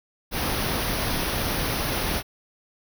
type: band-stop noise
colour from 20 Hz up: pink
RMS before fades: -26 dBFS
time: 0.31-2.23 s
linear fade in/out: 50 ms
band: 6100 to 9300 Hz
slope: 96 dB/octave
effects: none